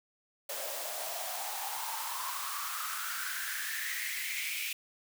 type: noise with high-pass filter sweep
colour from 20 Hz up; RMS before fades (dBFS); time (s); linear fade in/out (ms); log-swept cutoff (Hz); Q
white; -37; 0.49-4.73; 5; 540 to 2500; 7.4
effects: none